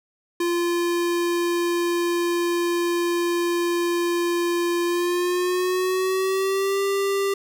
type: tone with pitch glide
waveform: square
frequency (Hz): 345.8 to 394.9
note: F4 to G4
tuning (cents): -17 to +13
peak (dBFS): -21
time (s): 0.4-7.34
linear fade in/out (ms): 5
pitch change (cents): +230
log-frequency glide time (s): 4.85-6.81
effects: none